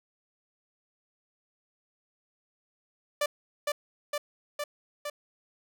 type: tone with echo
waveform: sawtooth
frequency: 587.3 Hz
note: D5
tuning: in tune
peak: -21 dBFS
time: 3.21-3.26 s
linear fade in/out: 5 ms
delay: 460 ms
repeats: 4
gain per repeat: -2 dB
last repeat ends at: 5.1 s
effects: none